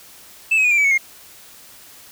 sine tone with pitch steps, 2637 / 2546 / 2458 / 2372 / 2290 / 2211 / 2134 Hz, E7 / D#7 / D#7 / D7 / D7 / C#7 / C7, 0 / +39 / -22 / +17 / -44 / -5 / +34 cents, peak -10 dBFS, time 0.51-0.979 s, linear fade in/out 10 ms, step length 67 ms, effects tanh soft clip ceiling -12 dBFS + white hiss -44 dBFS RMS until 2.11 s

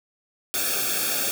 white noise with comb filter, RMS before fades -25 dBFS, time 0.54-1.31 s, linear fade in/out 0 ms, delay 1 ms, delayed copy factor -1, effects none

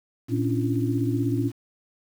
sine tone cluster, 115.8 / 274.4 / 290.5 / 342.3 Hz, A#2 / C#4 / D4 / F4, -11 / -17 / -19 / -35 cents, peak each -25 / -27 / -28 / -30 dBFS, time 0.28-1.52 s, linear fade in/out 50 ms, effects 8-bit

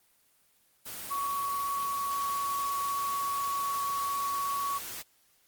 sine tone in noise, 1121 Hz, C#6, 19 cents sharp, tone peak -29 dBFS, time 1.1-4.79 s, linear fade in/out 20 ms, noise white, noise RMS -40 dBFS, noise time 0.85-5.03 s, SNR +8 dB, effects white hiss -67 dBFS RMS until 5.47 s + Opus 24 kbps

